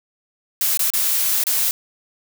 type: noise with dropouts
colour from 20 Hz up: blue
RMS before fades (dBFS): -19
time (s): 0.61-1.71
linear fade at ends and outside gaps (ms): 1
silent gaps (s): 0.773-0.793 / 0.903-0.936 / 1.438-1.468
effects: none